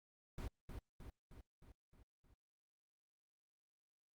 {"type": "noise with echo", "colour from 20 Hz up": "brown", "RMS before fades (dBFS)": -45, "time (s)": [0.38, 0.48], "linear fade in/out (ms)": 2, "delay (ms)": 310, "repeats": 6, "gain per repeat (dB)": -4, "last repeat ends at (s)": 2.34, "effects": ["Opus 48 kbps"]}